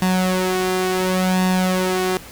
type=tone with flanger; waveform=sawtooth; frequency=185 Hz; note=F#3; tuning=in tune; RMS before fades=-19 dBFS; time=0.02-2.17 s; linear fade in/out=0 ms; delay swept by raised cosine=1.1 to 2.9 ms; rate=0.7 Hz; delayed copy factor=+0.65; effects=pink hiss -39 dBFS RMS until 2.31 s